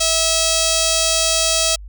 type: tone with notch filter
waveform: 5% pulse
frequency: 650 Hz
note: E5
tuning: 24 cents flat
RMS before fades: -17 dBFS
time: 0-1.76 s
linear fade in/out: 10 ms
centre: 1700 Hz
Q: 0.81
effects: added 50 Hz sine -32 dBFS peak until 1.88 s